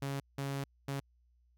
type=tone bursts at uneven times; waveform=sawtooth; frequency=138.4 Hz; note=C#3; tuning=2 cents flat; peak=-31 dBFS; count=3; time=0.02-0.2 / 0.38-0.64 / 0.88-1 s; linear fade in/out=5 ms; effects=added 60 Hz sine -66 dBFS peak until 1.57 s